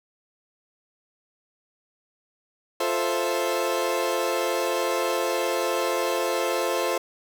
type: chord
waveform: 30% pulse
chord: F major seventh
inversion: none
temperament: equal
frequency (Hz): 349.2 / 440 / 523.3 / 659.3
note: F4 / A4 / C5 / E5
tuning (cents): 0 / 0 / 0 / 0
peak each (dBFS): -27 / -27 / -24 / -28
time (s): 2.8-6.98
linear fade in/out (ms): 5
effects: none